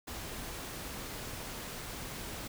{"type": "noise", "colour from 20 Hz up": "pink", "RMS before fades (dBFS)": -42, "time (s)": [0.07, 2.48], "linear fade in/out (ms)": 10, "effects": []}